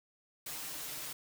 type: noise with comb filter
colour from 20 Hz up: white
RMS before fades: -42 dBFS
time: 0.46-1.13 s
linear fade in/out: 5 ms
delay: 6.6 ms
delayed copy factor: +0.9
effects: none